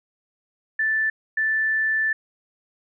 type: tone bursts at uneven times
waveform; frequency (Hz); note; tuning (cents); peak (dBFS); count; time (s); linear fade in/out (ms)
sine; 1760; A6; 0; -19; 2; 0.79-1.1 / 1.37-2.13; 5
effects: none